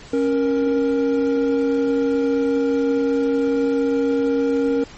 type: tone pair together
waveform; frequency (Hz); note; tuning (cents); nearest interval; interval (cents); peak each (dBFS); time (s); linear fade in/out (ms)
triangle; 274.9 / 469.7; C#4 / A#4; -14 / +13; major sixth; 927; -17; 0.13-4.84; 5
effects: pink hiss -42 dBFS RMS until 4.97 s + MP3 32 kbps